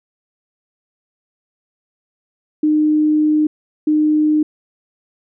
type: tone bursts at uneven times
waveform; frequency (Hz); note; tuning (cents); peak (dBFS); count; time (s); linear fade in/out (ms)
sine; 305; D#4; -34; -11; 2; 2.63-3.47 / 3.87-4.43; 5
effects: none